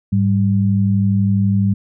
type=tone pair together; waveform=sine; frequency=103.89 / 196 Hz; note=G#2 / G3; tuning=+1 / 0 cents; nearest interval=major seventh; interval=1099 cents; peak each=-15 dBFS; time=0.12-1.74 s; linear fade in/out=10 ms; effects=none